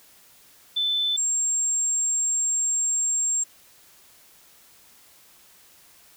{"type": "tone pair in turn", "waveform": "sine", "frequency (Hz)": [3520, 7459], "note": ["A7", "A#8"], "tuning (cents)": [0, 0], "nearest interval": "octave + minor second", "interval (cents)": 1300, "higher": "second", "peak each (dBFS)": -21, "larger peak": "neither", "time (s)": [[0.76, 1.17], [1.17, 3.44]], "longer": "second", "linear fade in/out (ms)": 10, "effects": ["white hiss -54 dBFS RMS until 6.16 s"]}